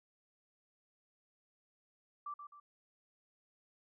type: tone with echo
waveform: sine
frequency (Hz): 1169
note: D6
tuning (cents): -8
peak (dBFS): -40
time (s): 2.26-2.34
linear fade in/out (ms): 5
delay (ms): 130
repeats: 2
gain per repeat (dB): -7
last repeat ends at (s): 2.6
effects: none